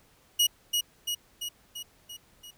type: tone with echo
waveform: sawtooth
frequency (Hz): 2900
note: F#7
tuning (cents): -35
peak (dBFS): -17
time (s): 0.39-0.47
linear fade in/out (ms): 10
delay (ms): 340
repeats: 6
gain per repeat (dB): -4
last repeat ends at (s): 2.51
effects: pink hiss -62 dBFS RMS until 2.57 s